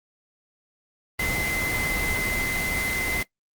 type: tone in noise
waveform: sine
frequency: 2055 Hz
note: C7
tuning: 32 cents flat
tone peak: -25 dBFS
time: 1.19-3.23 s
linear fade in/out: 5 ms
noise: pink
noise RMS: -28 dBFS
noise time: 1.19-3.23 s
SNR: 0 dB
effects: noise-tail reverb RT60 0.1 s tail -19 dB re dry + Opus 24 kbps